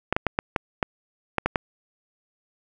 clicks, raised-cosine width 0.5 ms, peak -6 dBFS, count 9, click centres 0.126 / 0.165 / 0.267 / 0.389 / 0.562 / 0.828 / 1.383 / 1.46 / 1.558 s, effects none

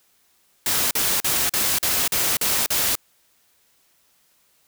white noise bursts, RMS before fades -21 dBFS, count 8, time 0.66-2.954 s, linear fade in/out 2 ms, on 250 ms, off 42 ms, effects white hiss -62 dBFS RMS until 4.67 s

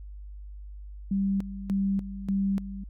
sine tone with tremolo, 196 Hz, G3, in tune, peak -23 dBFS, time 1.11-2.84 s, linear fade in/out 5 ms, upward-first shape square, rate 1.7 Hz, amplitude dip 75%, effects added 50 Hz sine -39 dBFS peak until 2.89 s

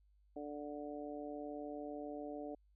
harmonic tone, 146.83 Hz, D3, in tune, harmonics 2 / 3 / 4 / 5, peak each -46 / -49 / -48 / -51 dBFS, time 0.36-2.55 s, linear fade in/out 5 ms, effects added 50 Hz sine -67 dBFS peak until 2.75 s

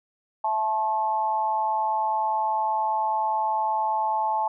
sine tone with amplitude modulation, 870 Hz, A5, 20 cents flat, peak -18 dBFS, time 0.44-4.48 s, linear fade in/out 5 ms, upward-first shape sine, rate 209 Hz, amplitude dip 80%, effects none

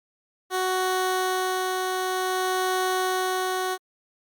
15% pulse tone with tremolo, 371.5 Hz, F#4, 7 cents sharp, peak -16 dBFS, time 0.5-3.78 s, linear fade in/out 50 ms, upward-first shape sine, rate 0.54 Hz, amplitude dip 25%, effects Opus 48 kbps

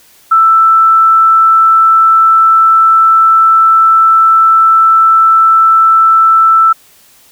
sine tone, 1325 Hz, E6, 9 cents sharp, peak -3 dBFS, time 0.31-6.73 s, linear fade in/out 10 ms, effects white hiss -44 dBFS RMS until 7.31 s

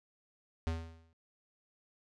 square tone with exponential decay, 82 Hz, E2, 9 cents flat, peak -30 dBFS, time 0.67-1.13 s, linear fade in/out 0 ms, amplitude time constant 99 ms, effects low-pass 6000 Hz 12 dB/octave

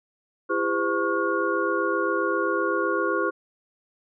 sine tone cluster, 335.5 / 403.2 / 510 / 1104 / 1426 Hz, E4 / G4 / C5 / C#6 / F6, +31 / +49 / -44 / -7 / +36 cents, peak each -28 dBFS, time 0.49-3.31 s, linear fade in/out 20 ms, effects none

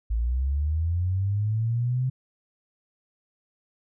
sine linear sweep, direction up, 53.5 to 130.81 Hz, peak -22 dBFS, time 0.1-2.1 s, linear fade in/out 10 ms, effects none

